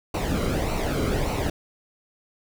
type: noise with flanger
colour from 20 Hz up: brown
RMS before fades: -25 dBFS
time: 0.14-1.5 s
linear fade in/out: 5 ms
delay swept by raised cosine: 0.59 to 1.16 ms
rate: 1.7 Hz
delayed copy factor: -0.65
effects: none